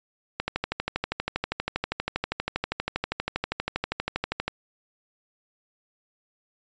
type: click train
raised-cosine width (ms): 0.3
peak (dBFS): -10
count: 52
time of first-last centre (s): 0.4-4.48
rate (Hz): 12.5
effects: resampled to 16000 Hz